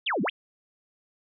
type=exponential two-way sweep; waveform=sine; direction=down then up; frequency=3872 to 167.3 to 3872 Hz; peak=-24 dBFS; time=0.06-0.3 s; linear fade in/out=10 ms; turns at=0.22 s; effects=none